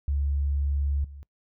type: tone with level steps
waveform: sine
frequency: 70.7 Hz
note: C#2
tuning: 35 cents sharp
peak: -23 / -40 dBFS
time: 0.08-1.23 s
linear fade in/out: 0 ms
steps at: 1.04 s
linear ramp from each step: 5 ms
effects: noise-tail reverb RT60 0.1 s tail -23 dB re dry